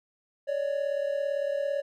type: tone pair together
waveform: triangle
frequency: 560 / 597.8 Hz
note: C#5 / D5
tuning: +18 / +31 cents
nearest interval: minor second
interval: 113 cents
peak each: -26 / -30 dBFS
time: 0.47-1.82 s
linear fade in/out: 20 ms
effects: none